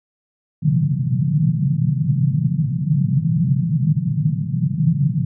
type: band-pass noise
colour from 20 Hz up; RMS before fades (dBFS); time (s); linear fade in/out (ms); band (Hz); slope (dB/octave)
pink; -18; 0.62-5.25; 5; 130 to 170; 48
effects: none